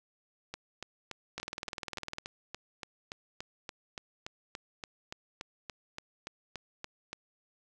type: two click trains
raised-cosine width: 0.2 ms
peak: -22 / -20 dBFS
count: 24 / 17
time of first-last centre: 0.54-7.13 / 1.38-2.184 s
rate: 3.49 / 19.9 Hz
effects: none